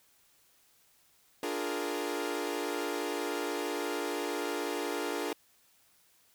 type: chord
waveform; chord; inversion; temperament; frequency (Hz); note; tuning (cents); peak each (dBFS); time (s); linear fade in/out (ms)
sawtooth; Bb dominant seventh; first; equal; 293.7 / 349.2 / 415.3 / 466.2; D4 / F4 / Ab4 / Bb4; 0 / 0 / 0 / 0; -34; 1.43-5.33; 2
effects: white hiss -66 dBFS RMS until 6.34 s